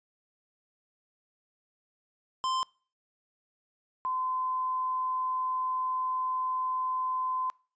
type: tone pair in turn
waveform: square / sine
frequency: 1040 / 1026.3 Hz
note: C6 / C6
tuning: -11 / -34 cents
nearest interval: unison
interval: 23 cents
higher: first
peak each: -28 dBFS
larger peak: neither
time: 2.44-2.63 / 4.05-7.5 s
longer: second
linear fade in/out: 0 ms
effects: noise-tail reverb RT60 0.4 s tail -25 dB re dry + resampled to 16000 Hz